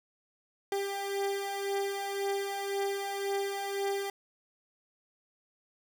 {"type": "beating tone pair", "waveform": "30% pulse", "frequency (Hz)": [395.6, 397.5], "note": ["G4", "G4"], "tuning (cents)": [16, 24], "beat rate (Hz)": 1.9, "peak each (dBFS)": [-34, -30], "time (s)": [0.72, 4.1], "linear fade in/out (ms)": 2, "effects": []}